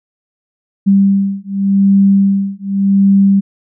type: beating tone pair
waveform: sine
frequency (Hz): 196.4 / 197.27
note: G3 / G3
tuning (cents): +4 / +11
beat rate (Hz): 0.87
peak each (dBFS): -11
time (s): 0.86-3.41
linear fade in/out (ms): 20
effects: none